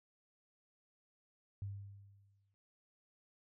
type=tone with exponential decay; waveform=sine; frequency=99.7 Hz; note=G2; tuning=30 cents sharp; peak=-38 dBFS; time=1.62-2.54 s; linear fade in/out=0 ms; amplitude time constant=200 ms; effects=none